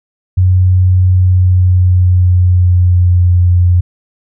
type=tone with pitch glide; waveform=sine; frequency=91.9 to 88.87 Hz; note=F#2 to F2; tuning=-11 to +31 cents; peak=-5 dBFS; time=0.37-3.81 s; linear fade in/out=10 ms; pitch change=-58 cents; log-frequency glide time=1.13-3.35 s; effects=none